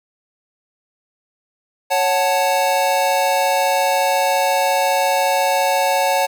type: chord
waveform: square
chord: F# minor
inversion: second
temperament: equal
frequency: 554.4 / 740 / 880 Hz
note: C#5 / F#5 / A5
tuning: 0 / 0 / 0 cents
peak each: -20 dBFS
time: 1.9-6.27 s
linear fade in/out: 20 ms
effects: none